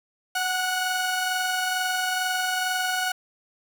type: tone pair together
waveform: sawtooth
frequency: 742.6 / 1463 Hz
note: F#5 / F#6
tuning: +6 / -20 cents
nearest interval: octave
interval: 1174 cents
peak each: -23 dBFS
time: 0.35-3.12 s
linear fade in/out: 5 ms
effects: none

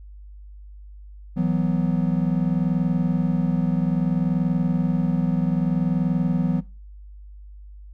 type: chord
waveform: triangle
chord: E suspended second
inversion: none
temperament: just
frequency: 164.81 / 185.42 / 247.2 Hz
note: E3 / F#3 / B3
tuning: 0 / +4 / +2 cents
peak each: -21 / -20 / -24 dBFS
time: 1.36-6.61 s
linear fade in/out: 20 ms
effects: noise-tail reverb RT60 0.3 s tail -20 dB re dry + added 50 Hz sine -39 dBFS peak until 7.93 s

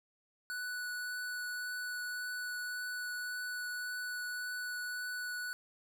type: tone with vibrato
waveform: square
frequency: 1480 Hz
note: F#6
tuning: in tune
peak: -38 dBFS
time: 0.5-5.53 s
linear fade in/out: 0 ms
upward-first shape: triangle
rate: 1.8 Hz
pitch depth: 8 cents each way
effects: none

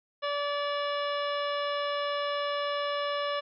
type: harmonic tone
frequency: 577 Hz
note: D5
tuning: 31 cents flat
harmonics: 1 / 2 / 3 / 4 / 5 / 6 / 7 / 9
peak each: -31 / -33 / -39 / -44 / -40 / -42 / -46 / -49 dBFS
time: 0.22-3.41 s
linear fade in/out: 20 ms
effects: none

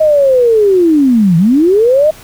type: linear two-way sweep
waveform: sine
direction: down then up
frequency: 634 to 158.4 to 634 Hz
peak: -5 dBFS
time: 0-2.11 s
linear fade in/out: 10 ms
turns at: 1.37 s
effects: pink hiss -36 dBFS RMS until 2.23 s

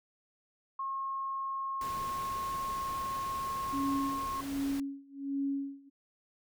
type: tone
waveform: sine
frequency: 1080 Hz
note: C#6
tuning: 45 cents flat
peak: -33 dBFS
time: 0.79-4.41 s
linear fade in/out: 5 ms
type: noise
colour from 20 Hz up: pink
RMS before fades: -45 dBFS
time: 1.81-4.8 s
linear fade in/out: 2 ms
type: tone with tremolo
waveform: sine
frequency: 277.2 Hz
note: C#4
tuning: in tune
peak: -29 dBFS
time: 3.72-5.9 s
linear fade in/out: 20 ms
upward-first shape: sine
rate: 1.3 Hz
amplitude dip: 95%
effects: none

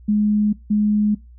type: tone pair in turn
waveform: sine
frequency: 209.7 / 209.7 Hz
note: G#3 / G#3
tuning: +17 / +17 cents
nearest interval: unison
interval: 0 cents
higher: neither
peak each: -14 dBFS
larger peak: neither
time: 0.08-0.53 / 0.7-1.15 s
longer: neither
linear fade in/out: 10 ms
effects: noise-tail reverb RT60 0.2 s tail -21 dB re dry + added 60 Hz sine -41 dBFS peak until 1.38 s

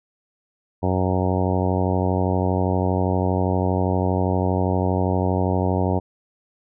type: harmonic tone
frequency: 92.5 Hz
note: F#2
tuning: in tune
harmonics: 1 / 2 / 3 / 4 / 5 / 6 / 7 / 8 / 9 / 10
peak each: -22 / -25 / -27 / -28 / -29 / -30 / -30 / -31 / -32 / -32 dBFS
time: 0.82-6 s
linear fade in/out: 20 ms
effects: none

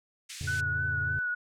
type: band-pass noise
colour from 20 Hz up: white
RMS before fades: -43 dBFS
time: 0.29-0.61 s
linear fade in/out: 10 ms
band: 1800 to 8300 Hz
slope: 24 dB/octave
type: chord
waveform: triangle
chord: F augmented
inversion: none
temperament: equal with one note detuned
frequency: 87.31 / 110 / 141.42 Hz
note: F2 / A2 / C#3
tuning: 0 / 0 / +35 cents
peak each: -34 / -36 / -36 dBFS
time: 0.41-1.19 s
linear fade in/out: 0 ms
type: tone with vibrato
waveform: sine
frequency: 1480 Hz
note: F#6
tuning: in tune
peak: -28 dBFS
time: 0.47-1.35 s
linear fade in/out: 10 ms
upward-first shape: triangle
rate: 3.3 Hz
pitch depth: 34 cents each way
effects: none

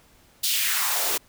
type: noise with high-pass filter sweep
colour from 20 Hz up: white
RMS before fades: -24 dBFS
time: 0.43-1.18 s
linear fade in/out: 10 ms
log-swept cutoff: 4100 to 350 Hz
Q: 2.1
effects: pink hiss -57 dBFS RMS until 1.28 s

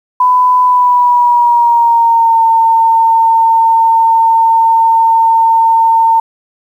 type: tone with pitch glide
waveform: sine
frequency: 1000 to 906.5 Hz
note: B5 to A#5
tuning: +21 to -49 cents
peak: -5 dBFS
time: 0.2-6.2 s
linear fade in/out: 5 ms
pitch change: -170 cents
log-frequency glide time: 0.64-2.41 s
effects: 7-bit

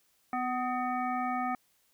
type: harmonic tone with a mistuned harmonic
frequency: 250.1 Hz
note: B3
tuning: 22 cents sharp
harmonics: 1 / 3 / 5 / 7 / 9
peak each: -35 / -32 / -35 / -44 / -43 dBFS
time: 0.33-1.55 s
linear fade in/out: 2 ms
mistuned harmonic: 7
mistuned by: +62 cents
effects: white hiss -70 dBFS RMS until 1.93 s

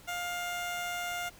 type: tone with amplitude modulation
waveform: 15% pulse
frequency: 705 Hz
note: F5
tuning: 16 cents sharp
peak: -26 dBFS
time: 0.07-1.3 s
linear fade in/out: 20 ms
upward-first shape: sine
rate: 163 Hz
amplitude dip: 25%
effects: pink hiss -55 dBFS RMS until 1.39 s

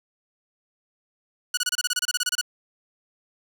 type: tone bursts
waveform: 10% pulse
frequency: 1466 Hz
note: F#6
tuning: 16 cents flat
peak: -13 dBFS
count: 15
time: 1.54-2.413 s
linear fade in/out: 5 ms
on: 33 ms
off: 27 ms
effects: none

